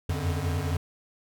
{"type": "tone cluster", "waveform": "square", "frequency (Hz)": [84.5, 89.2, 95, 145.3], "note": ["E2", "F2", "F#2", "D3"], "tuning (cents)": [43, 37, 46, -18], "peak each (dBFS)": [-31, -32, -36, -33], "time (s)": [0.09, 0.77], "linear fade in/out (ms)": 5, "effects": []}